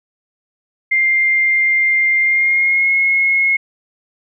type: tone with pitch glide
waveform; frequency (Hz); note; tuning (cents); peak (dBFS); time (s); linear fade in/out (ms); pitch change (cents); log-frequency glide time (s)
sine; 2103 to 2167; C7 to C#7; +8 to -40; -11; 0.91-3.57; 10; +52; 2.21-2.91
effects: none